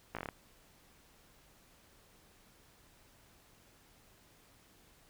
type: slowing click train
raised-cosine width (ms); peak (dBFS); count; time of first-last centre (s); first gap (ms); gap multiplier
0.5; -24; 7; 0.15-0.288; 17; 1.12
effects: pink hiss -64 dBFS RMS until 5.09 s